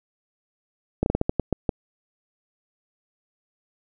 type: slowing click train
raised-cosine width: 2 ms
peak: -7 dBFS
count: 9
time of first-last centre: 1.03-1.692 s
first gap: 31 ms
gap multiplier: 1.27
effects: none